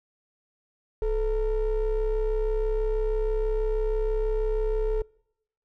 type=ring-modulated tone; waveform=triangle; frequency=233.1 Hz; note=A#3; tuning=in tune; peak=-18 dBFS; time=1.02-5.02 s; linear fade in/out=2 ms; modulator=200 Hz; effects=noise-tail reverb RT60 0.8 s tail -25 dB re dry